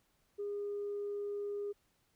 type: tone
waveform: sine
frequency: 408.1 Hz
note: G#4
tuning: 30 cents flat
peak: -35 dBFS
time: 0.38-1.73 s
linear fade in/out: 20 ms
effects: tanh soft clip ceiling -32 dBFS + pink hiss -75 dBFS RMS until 2.15 s